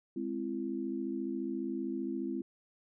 sine chord, Ab augmented, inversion none, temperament equal with one note detuned, 207.7 / 261.6 / 336.4 Hz, Ab3 / C4 / E4, 0 / 0 / +35 cents, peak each -40 / -37 / -37 dBFS, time 0.16-2.42 s, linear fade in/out 5 ms, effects none

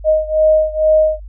sine beating tone pair, 622.3 / 624.5 Hz, D#5 / D#5, 0 / +6 cents, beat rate 2.2 Hz, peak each -12 / -14 dBFS, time 0.04-1.2 s, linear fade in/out 50 ms, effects added 50 Hz sine -29 dBFS peak until 1.28 s

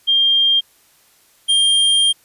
sine / square tone pair in turn, 3200 / 3200 Hz, G7 / G7, +35 / +35 cents, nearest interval unison, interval 0 cents, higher neither, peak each -11 / -12 dBFS, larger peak first, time 0.07-0.61 / 1.48-2.13 s, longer second, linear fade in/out 20 ms, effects white hiss -54 dBFS RMS until 2.24 s + resampled to 32000 Hz

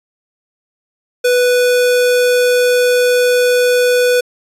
square tone, 493.9 Hz, B4, in tune, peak -10 dBFS, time 1.24-4.21 s, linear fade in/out 10 ms, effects resampled to 32000 Hz

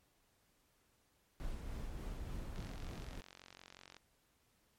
brown noise with tremolo, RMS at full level -43 dBFS, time 1.4-3.21 s, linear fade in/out 0 ms, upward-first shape sine, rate 3.4 Hz, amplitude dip 25%
click train, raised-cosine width 0.2 ms, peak -36 dBFS, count 65, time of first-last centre 2.56-3.967 s, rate 45.5 Hz
effects pink hiss -75 dBFS RMS until 4.78 s + MP3 64 kbps

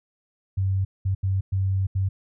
sine tone bursts at uneven times, 96 Hz, G2, 36 cents flat, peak -20 dBFS, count 5, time 0.57-0.85 / 1.05-1.15 / 1.23-1.41 / 1.52-1.87 / 1.95-2.09 s, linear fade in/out 10 ms, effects none

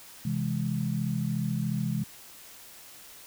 sine chord, C augmented, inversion none, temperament equal, 130.81 / 164.81 / 207.7 Hz, C3 / E3 / G#3, 0 / 0 / 0 cents, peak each -31 dBFS, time 0.25-2.04 s, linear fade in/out 5 ms, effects white hiss -49 dBFS RMS until 3.26 s

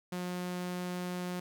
sawtooth tone, 179.4 Hz, F3, 47 cents sharp, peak -31 dBFS, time 0.12-1.4 s, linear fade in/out 5 ms, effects none

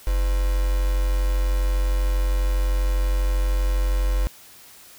sine tone with quantisation, 46.25 Hz, F#1, in tune, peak -18 dBFS, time 0.07-4.27 s, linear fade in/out 0 ms, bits 5, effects white hiss -47 dBFS RMS until 4.98 s

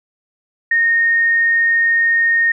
sine tone, 1847 Hz, A#6, 16 cents flat, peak -11 dBFS, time 0.71-2.52 s, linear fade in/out 5 ms, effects none

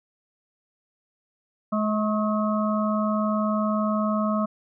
harmonic tone with a mistuned harmonic, 212.7 Hz, G#3, 42 cents sharp, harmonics 1 / 3 / 5 / 6, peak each -23 / -28 / -30 / -31 dBFS, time 1.72-4.46 s, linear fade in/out 10 ms, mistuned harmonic 5, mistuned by +41 cents, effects none

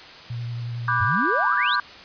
sine tone with vibrato, 118.8 Hz, A#2, 33 cents sharp, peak -27 dBFS, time 0.3-1.05 s, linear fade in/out 5 ms, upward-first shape sine, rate 11 Hz, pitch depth 19 cents each way
sine chord, G major seventh, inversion first, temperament equal with one note detuned, 987.8 / 1174.7 / 1480 / 1599.1 Hz, B5 / D6 / F#6 / G6, 0 / 0 / 0 / +34 cents, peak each -27 / -23 / -27 / -24 dBFS, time 0.88-1.8 s, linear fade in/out 2 ms
sine exponential sweep, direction up, 82.1 to 4435 Hz, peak -24 dBFS, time 1-1.76 s, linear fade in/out 10 ms
effects white hiss -42 dBFS RMS until 2.04 s + resampled to 11025 Hz

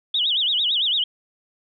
sine tone with vibrato, 3322 Hz, G#7, in tune, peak -18 dBFS, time 0.14-1.04 s, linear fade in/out 5 ms, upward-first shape sine, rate 8.9 Hz, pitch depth 240 cents each way, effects none

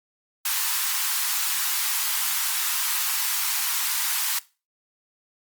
white high-pass noise, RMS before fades -25 dBFS, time 0.45-4.39 s, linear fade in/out 5 ms, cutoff 840 Hz, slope 48 dB/octave, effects noise-tail reverb RT60 0.3 s tail -19 dB re dry + Opus 32 kbps

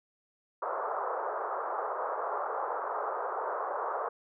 white band-pass noise, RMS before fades -34 dBFS, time 0.62-4.09 s, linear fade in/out 5 ms, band 420 to 1300 Hz, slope 48 dB/octave, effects none

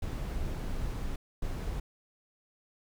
brown noise bursts at uneven times, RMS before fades -34 dBFS, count 2, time 0.02-1.16 / 1.42-1.8 s, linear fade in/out 5 ms, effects none

